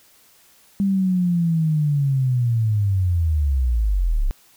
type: linear sweep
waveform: sine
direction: down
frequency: 199.4 to 30.87 Hz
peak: -16 dBFS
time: 0.8-4.31 s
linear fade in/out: 0 ms
effects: white hiss -54 dBFS RMS until 4.56 s